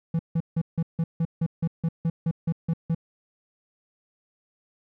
triangle tone bursts, 164.81 Hz, E3, in tune, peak -19 dBFS, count 14, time 0.14-2.948 s, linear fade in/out 5 ms, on 52 ms, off 160 ms, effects none

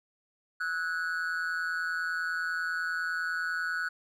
triangle tone with amplitude modulation, 1473 Hz, F#6, 8 cents flat, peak -24 dBFS, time 0.6-3.89 s, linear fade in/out 10 ms, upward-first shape sine, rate 170 Hz, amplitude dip 80%, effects none

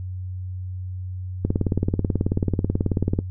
click train, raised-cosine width 3 ms, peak -8 dBFS, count 33, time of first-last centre 1.45-3.189 s, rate 18.4 Hz, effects noise-tail reverb RT60 0.1 s tail -19 dB re dry + added 92 Hz sine -28 dBFS peak until 3.3 s

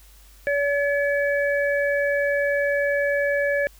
harmonic tone, 570 Hz, C#5, 48 cents sharp, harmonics 1 / 3 / 4, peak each -21 / -24 / -33 dBFS, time 0.47-3.67 s, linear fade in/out 0 ms, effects added 50 Hz sine -48 dBFS peak until 3.79 s + white hiss -54 dBFS RMS until 3.79 s

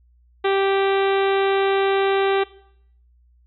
harmonic tone with a mistuned harmonic, 391.2 Hz, G4, 4 cents flat, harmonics 1 / 2 / 3 / 4 / 5 / 6 / 7 / 8 / 9 / 10, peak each -18 / -24 / -28 / -30 / -32 / -34 / -35 / -36 / -37 / -38 dBFS, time 0.44-2.44 s, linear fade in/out 10 ms, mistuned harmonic 10, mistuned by -25 cents, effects noise-tail reverb RT60 0.7 s tail -20 dB re dry + added 60 Hz sine -53 dBFS peak until 3.46 s

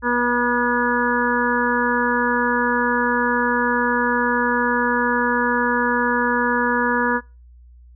harmonic tone, 242.2 Hz, B3, 34 cents flat, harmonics 1 / 2 / 4 / 5 / 6 / 7, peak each -23 / -24 / -22 / -28 / -25 / -23 dBFS, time 0.02-7.21 s, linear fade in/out 50 ms, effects noise-tail reverb RT60 0.3 s tail -25 dB re dry + added 60 Hz sine -43 dBFS peak until 7.95 s

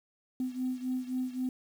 sine beating tone pair, 253.8 / 257.6 Hz, B3 / C4, +47 / -27 cents, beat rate 3.8 Hz, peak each -32 / -35 dBFS, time 0.4-1.49 s, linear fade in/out 2 ms, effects tanh soft clip ceiling -24 dBFS + 9-bit

